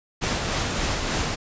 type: noise with tremolo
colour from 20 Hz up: pink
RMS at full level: -24 dBFS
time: 0.21-1.36 s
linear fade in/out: 20 ms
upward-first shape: sine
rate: 3.4 Hz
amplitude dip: 30%
effects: resampled to 16000 Hz